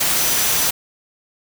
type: tone in noise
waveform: sine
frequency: 5970 Hz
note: F#8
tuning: 15 cents sharp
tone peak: -26 dBFS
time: 0.16-0.68 s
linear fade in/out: 10 ms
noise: white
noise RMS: -18 dBFS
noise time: 0-0.71 s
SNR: -11 dB
effects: none